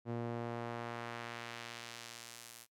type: tone with band-pass filter sweep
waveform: sawtooth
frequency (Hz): 117.7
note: A#2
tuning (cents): +17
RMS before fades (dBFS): -44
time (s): 0.05-2.67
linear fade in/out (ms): 50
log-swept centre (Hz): 340 to 12000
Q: 0.7
effects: noise-tail reverb RT60 0.1 s tail -20 dB re dry